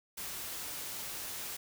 white noise, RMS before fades -41 dBFS, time 0.17-1.57 s, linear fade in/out 10 ms, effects none

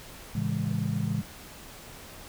sine chord, A major seventh, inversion none, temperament just, 110 / 137.5 / 165 / 206.2 Hz, A2 / C#3 / E3 / G#3, 0 / -14 / +2 / -12 cents, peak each -31 dBFS, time 0.35-1.22 s, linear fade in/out 5 ms, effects tanh soft clip ceiling -18 dBFS + pink hiss -46 dBFS RMS until 2.28 s

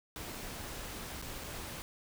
pink noise with dropouts, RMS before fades -43 dBFS, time 0.16-1.82 s, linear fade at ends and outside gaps 0 ms, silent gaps 1.216-1.224 / 1.438-1.442 s, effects none

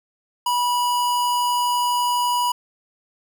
square tone, 976 Hz, B5, 21 cents flat, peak -19 dBFS, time 0.46-2.52 s, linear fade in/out 5 ms, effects none

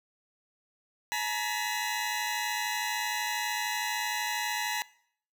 20% pulse tone cluster, 853 / 946 / 2003 Hz, G#5 / A#5 / B6, +46 / +25 / +24 cents, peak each -29 dBFS, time 1.12-4.82 s, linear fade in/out 0 ms, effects noise-tail reverb RT60 0.6 s tail -21 dB re dry

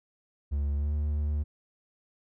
triangle tone with pitch glide, 71.5 to 74.32 Hz, D2 to D2, -46 to +21 cents, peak -24 dBFS, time 0.51-1.44 s, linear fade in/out 20 ms, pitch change +67 cents, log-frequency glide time 0.76-0.91 s, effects none

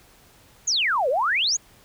sine exponential two-way sweep, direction down then up, 7040 to 480 to 7040 Hz, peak -19 dBFS, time 0.67-1.57 s, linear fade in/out 10 ms, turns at 1.09 s, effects pink hiss -54 dBFS RMS until 1.84 s

